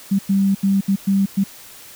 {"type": "tone bursts at uneven times", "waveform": "sine", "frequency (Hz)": 196, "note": "G3", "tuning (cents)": 0, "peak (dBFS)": -13, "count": 6, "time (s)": [[0.11, 0.19], [0.29, 0.55], [0.63, 0.81], [0.88, 0.96], [1.07, 1.26], [1.37, 1.44]], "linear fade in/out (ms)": 10, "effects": ["white hiss -41 dBFS RMS until 1.95 s"]}